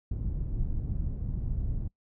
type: low-pass noise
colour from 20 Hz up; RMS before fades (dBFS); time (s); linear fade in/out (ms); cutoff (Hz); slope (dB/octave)
pink; -31; 0.11-1.88; 5; 130; 12
effects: noise-tail reverb RT60 0.1 s tail -22 dB re dry